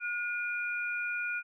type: tone pair together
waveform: sine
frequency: 1441 / 2420 Hz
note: F#6 / D#7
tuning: -46 / -49 cents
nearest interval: major sixth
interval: 897 cents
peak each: -33 / -35 dBFS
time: 0-1.43 s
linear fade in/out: 50 ms
effects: none